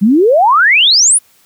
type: exponential sweep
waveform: sine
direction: up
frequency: 186 to 10490 Hz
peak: -5 dBFS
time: 0.01-1.19 s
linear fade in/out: 20 ms
effects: white hiss -50 dBFS RMS until 1.45 s + high-pass 60 Hz 12 dB/octave